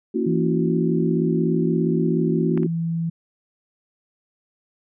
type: chord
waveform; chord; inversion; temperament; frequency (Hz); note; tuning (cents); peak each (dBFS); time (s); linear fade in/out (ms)
sine; F# dominant seventh; first; just; 231.2 / 277.5 / 333 / 370; A#3 / C#4 / E4 / F#4; -14 / +2 / +18 / 0; -24 / -27 / -26 / -24; 0.14-2.67; 10
type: tone with pitch glide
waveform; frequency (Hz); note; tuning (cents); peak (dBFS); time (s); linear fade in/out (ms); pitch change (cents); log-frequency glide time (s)
sine; 167.3 to 165.95; E3 to E3; +26 to +12; -21; 0.26-3.1; 10; -14; 1.53-2.82
type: clicks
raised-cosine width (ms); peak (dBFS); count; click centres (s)
0.5; -19 / -28; 2; 2.576 / 2.632
effects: none